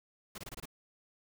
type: noise bursts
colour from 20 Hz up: pink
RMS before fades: -44 dBFS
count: 6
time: 0.35-0.656 s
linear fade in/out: 5 ms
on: 31 ms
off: 24 ms
effects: none